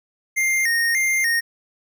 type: tone with vibrato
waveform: square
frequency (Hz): 1975.5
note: B6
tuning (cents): 0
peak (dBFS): -18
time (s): 0.36-1.41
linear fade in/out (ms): 20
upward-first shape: square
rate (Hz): 1.7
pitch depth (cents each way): 110
effects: none